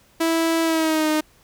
sawtooth tone with pitch glide, 328.3 to 308.1 Hz, E4 to D#4, -7 to -17 cents, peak -14 dBFS, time 0.2-1.21 s, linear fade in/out 10 ms, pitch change -110 cents, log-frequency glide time 0.63-1.09 s, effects pink hiss -56 dBFS RMS until 1.43 s

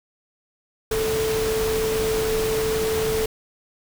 sine tone in noise, 440 Hz, A4, in tune, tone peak -21 dBFS, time 0.91-3.26 s, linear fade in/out 5 ms, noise pink, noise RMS -28 dBFS, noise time 0.91-3.26 s, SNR +4 dB, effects none

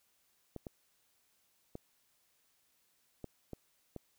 clicks, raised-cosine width 2 ms, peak -29 dBFS, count 6, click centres 0.563 / 0.668 / 1.754 / 3.243 / 3.533 / 3.963 s, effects white hiss -74 dBFS RMS until 4.18 s

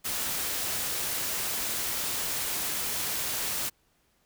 white noise, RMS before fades -31 dBFS, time 0.04-3.7 s, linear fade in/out 20 ms, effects pink hiss -69 dBFS RMS until 4.25 s

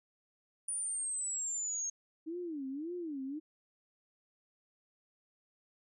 sine exponential sweep, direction down, 9540 to 6450 Hz, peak -34 dBFS, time 0.68-1.9 s, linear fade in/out 5 ms
sine tone with vibrato, 307.2 Hz, D#4, 22 cents flat, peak -37 dBFS, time 2.26-3.4 s, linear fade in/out 20 ms, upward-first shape sine, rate 1.8 Hz, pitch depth 260 cents each way
effects none

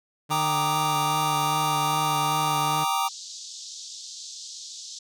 sawtooth tone with vibrato, 150 Hz, D3, 37 cents sharp, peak -26 dBFS, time 0.29-2.85 s, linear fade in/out 20 ms, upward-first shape triangle, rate 2.5 Hz, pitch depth 34 cents each way
square chord, Eb major seventh, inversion first, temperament equal, 784 / 932.3 / 1174.7 / 1244.5 Hz, G5 / Bb5 / D6 / Eb6, 0 / 0 / 0 / 0 cents, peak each -29 / -28 / -29 / -31 dBFS, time 0.3-3.09 s, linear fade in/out 20 ms
white band-pass noise, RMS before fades -40 dBFS, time 3.07-4.99 s, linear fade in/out 5 ms, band 3600 to 7100 Hz, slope 48 dB/octave
effects none

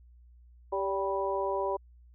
harmonic tone with a mistuned harmonic, 196 Hz, G3, in tune, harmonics 2 / 3 / 4 / 5, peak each -32 / -33 / -38 / -33 dBFS, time 0.72-1.77 s, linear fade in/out 10 ms, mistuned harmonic 3, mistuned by -33 cents, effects added 60 Hz sine -53 dBFS peak until 2.14 s

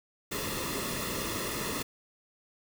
pink noise with comb filter, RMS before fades -34 dBFS, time 0.31-1.83 s, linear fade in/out 10 ms, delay 1.3 ms, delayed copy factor -0.7, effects none

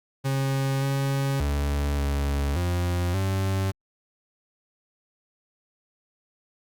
40% pulse tone with pitch steps, 135.6 / 137.3 / 71.6 / 70.6 / 88.3 / 96.3 Hz, C#3 / C#3 / D2 / C#2 / F2 / G2, -38 / -16 / -43 / +32 / +20 / -30 cents, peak -22 dBFS, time 0.24-3.72 s, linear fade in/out 20 ms, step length 580 ms, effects Opus 48 kbps

